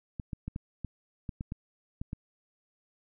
clicks, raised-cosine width 5 ms, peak -23 dBFS, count 10, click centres 0.198 / 0.332 / 0.48 / 0.561 / 0.847 / 1.292 / 1.409 / 1.521 / 2.015 / 2.131 s, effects none

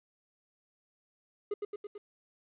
triangle tone with echo, 412.5 Hz, G#4, 12 cents flat, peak -28 dBFS, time 1.51-1.54 s, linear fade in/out 5 ms, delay 110 ms, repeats 4, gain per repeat -3 dB, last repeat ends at 1.98 s, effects resampled to 8000 Hz + 11-bit

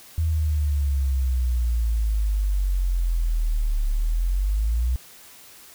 sine exponential two-way sweep, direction down then up, 81.8 to 35.72 to 63.6 Hz, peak -19 dBFS, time 0.18-4.96 s, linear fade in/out 0 ms, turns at 3.89 s, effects white hiss -47 dBFS RMS until 5.74 s

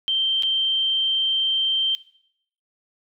sine tone with dropouts, 3136 Hz, G7, in tune, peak -19 dBFS, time 0.08-1.95 s, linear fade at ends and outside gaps 0 ms, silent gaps 0.424-0.433 s, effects noise-tail reverb RT60 0.7 s tail -18 dB re dry

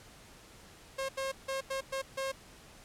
sawtooth tone bursts at uneven times, 537 Hz, C5, 45 cents sharp, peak -29 dBFS, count 6, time 0.98-1.09 / 1.17-1.32 / 1.48-1.61 / 1.7-1.81 / 1.92-2.02 / 2.17-2.32 s, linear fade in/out 10 ms, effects pink hiss -55 dBFS RMS until 2.84 s + low-pass 11000 Hz 12 dB/octave

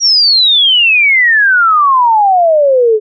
sine exponential sweep, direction down, 5750 to 417.7 Hz, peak -5 dBFS, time 0-3 s, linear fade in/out 50 ms, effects none

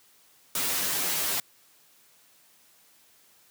white noise with comb filter, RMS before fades -28 dBFS, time 0.55-1.4 s, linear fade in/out 2 ms, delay 9.1 ms, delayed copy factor -1, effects white hiss -60 dBFS RMS until 3.5 s + high-pass 100 Hz 12 dB/octave

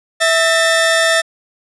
sawtooth tone pair together, 655 / 1794.7 Hz, E5 / A6, -11 / +34 cents, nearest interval octave + perfect fourth, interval 1745 cents, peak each -10 dBFS, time 0.2-1.22 s, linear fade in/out 20 ms, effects resampled to 24000 Hz

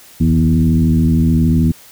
sine tone with frequency modulation, 164.7 Hz, E3, 1 cent flat, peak -9 dBFS, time 0.2-1.72 s, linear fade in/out 10 ms, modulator 79 Hz, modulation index 1.3, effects white hiss -42 dBFS RMS until 1.91 s

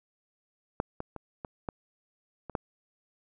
clicks, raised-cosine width 1 ms, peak -13 / -21 / -25 / -23 / -19 / -26 / -15 dBFS, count 7, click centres 0.801 / 1.004 / 1.163 / 1.448 / 1.688 / 2.497 / 2.552 s, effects none

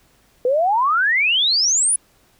sine exponential sweep, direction up, 480.2 to 10350 Hz, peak -14 dBFS, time 0.45-1.96 s, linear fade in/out 2 ms, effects pink hiss -57 dBFS RMS until 2.39 s

